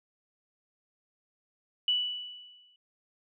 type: tone with exponential decay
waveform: sine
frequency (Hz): 2960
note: F#7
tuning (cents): 0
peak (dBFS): -22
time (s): 1.88-2.76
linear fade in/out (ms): 2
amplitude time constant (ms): 190
effects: none